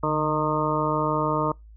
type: harmonic tone with a mistuned harmonic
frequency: 153.5 Hz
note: D#3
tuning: 23 cents flat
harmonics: 1 / 2 / 3 / 4 / 6 / 7 / 8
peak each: -29 / -29 / -29 / -29 / -29 / -29 / -29 dBFS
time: 0.03-1.52 s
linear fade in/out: 5 ms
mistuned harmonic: 1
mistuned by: -53 cents
effects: noise-tail reverb RT60 0.2 s tail -25 dB re dry + added 54 Hz sine -44 dBFS peak until 1.76 s

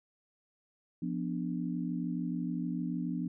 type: chord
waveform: sine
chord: B diminished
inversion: second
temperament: equal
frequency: 174.61 / 246.9 / 293.7 Hz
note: F3 / B3 / D4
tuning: 0 / 0 / 0 cents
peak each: -35 / -36 / -38 dBFS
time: 1.02-3.28 s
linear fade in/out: 5 ms
effects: none

